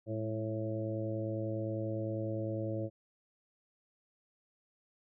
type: harmonic tone with a mistuned harmonic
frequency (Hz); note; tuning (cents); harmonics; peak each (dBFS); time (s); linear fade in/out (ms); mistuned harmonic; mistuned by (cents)
109.9; A2; -2; 1 / 2 / 3 / 4 / 5 / 6; -37 / -44 / -39 / -47 / -39 / -48; 0.06-2.9; 50; 2; -60
effects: none